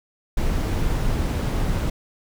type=noise; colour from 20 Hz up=brown; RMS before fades=-22 dBFS; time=0.37-1.9 s; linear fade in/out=5 ms; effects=none